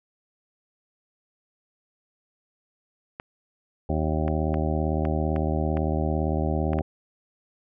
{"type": "clicks", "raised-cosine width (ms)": 0.5, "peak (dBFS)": -19, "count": 8, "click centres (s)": [3.199, 4.28, 4.542, 5.052, 5.362, 5.771, 6.733, 6.788]}
{"type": "harmonic tone", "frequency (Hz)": 77.78, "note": "D#2", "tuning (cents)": 0, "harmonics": [1, 2, 3, 4, 5, 7, 8, 9, 10], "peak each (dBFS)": [-26, -29, -31, -32, -33, -34, -35, -36, -36], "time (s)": [3.89, 6.82], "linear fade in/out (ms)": 5}
{"effects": []}